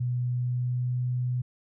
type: tone with pitch glide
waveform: sine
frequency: 123.47 to 124.62 Hz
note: B2 to B2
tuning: 0 to +16 cents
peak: -25 dBFS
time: 0-1.42 s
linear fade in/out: 10 ms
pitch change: +16 cents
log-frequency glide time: 0.32-0.99 s
effects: none